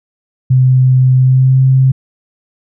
sine tone with pitch glide, 129 to 131.86 Hz, C3 to C3, -24 to +14 cents, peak -5 dBFS, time 0.5-1.92 s, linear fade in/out 10 ms, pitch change +38 cents, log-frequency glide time 1.18-1.62 s, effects none

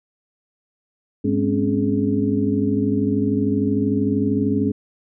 sine tone cluster, 103.4 / 207.2 / 260.2 / 280.3 / 420.7 Hz, G#2 / G#3 / C4 / C#4 / G#4, -7 / -4 / -9 / +19 / +22 cents, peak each -26 / -22 / -24 / -21 / -26 dBFS, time 1.24-4.72 s, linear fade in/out 10 ms, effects none

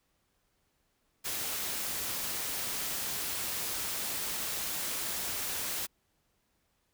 white noise, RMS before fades -35 dBFS, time 1.24-5.87 s, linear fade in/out 20 ms, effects pink hiss -75 dBFS RMS until 6.93 s

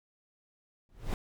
brown noise with exponential growth, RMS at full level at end -26 dBFS, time 0.89-1.14 s, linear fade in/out 1 ms, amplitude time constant 53 ms, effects none

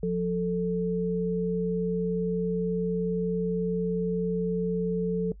sine tone pair together, 177.8 / 441.1 Hz, F3 / A4, +31 / +4 cents, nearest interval octave + major third, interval 1573 cents, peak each -27 dBFS, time 0.03-5.32 s, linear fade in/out 2 ms, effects noise-tail reverb RT60 0.1 s tail -20 dB re dry + added 50 Hz sine -44 dBFS peak until 5.4 s

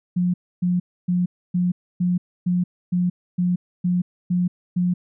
sine tone bursts, 178.4 Hz, F3, 37 cents sharp, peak -17 dBFS, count 11, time 0.16-4.94 s, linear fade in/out 10 ms, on 180 ms, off 280 ms, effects none

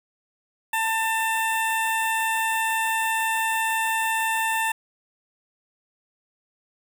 15% pulse tone with notch filter, 894 Hz, A5, 27 cents sharp, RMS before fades -24 dBFS, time 0.73-4.72 s, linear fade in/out 5 ms, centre 4500 Hz, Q 1.1, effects 8-bit

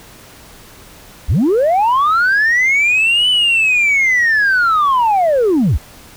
sine linear two-way sweep, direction up then down, 43 to 3016 to 43 Hz, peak -8 dBFS, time 1.28-5.78 s, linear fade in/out 20 ms, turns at 3.29 s, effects tanh soft clip ceiling -8 dBFS + pink hiss -40 dBFS RMS until 6.16 s

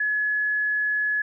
sine tone, 1699 Hz, G#6, 39 cents sharp, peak -21 dBFS, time 0-1.22 s, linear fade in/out 5 ms, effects none

